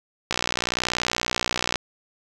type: click train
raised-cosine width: 0.2 ms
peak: -5 dBFS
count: 89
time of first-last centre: 0.31-1.757 s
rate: 60.8 Hz
effects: none